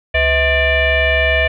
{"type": "tone with frequency modulation", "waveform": "sine", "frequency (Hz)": 1213, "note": "D#6", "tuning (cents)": -44, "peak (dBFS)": -11, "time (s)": [0.14, 1.48], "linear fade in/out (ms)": 10, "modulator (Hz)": 571, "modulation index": 2.5, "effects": []}